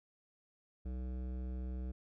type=tone with hard clipping; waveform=sine; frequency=63 Hz; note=B1; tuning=35 cents sharp; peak=-40 dBFS; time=0.85-1.92 s; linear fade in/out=10 ms; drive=14 dB; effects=none